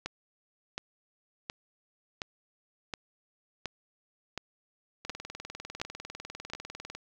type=two click trains; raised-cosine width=0.2 ms; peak=-17 / -23 dBFS; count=10 / 39; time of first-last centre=0.06-6.535 / 5.05-6.95 s; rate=1.39 / 20 Hz; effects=low-pass 7000 Hz 12 dB/octave + 9-bit